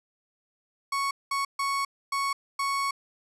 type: tone bursts at uneven times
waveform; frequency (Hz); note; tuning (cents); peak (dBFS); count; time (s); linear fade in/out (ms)
35% pulse; 1108.7; C#6; 0; -24; 5; 0.92-1.11 / 1.31-1.45 / 1.59-1.85 / 2.12-2.33 / 2.59-2.91; 5
effects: low-pass 11000 Hz 12 dB/octave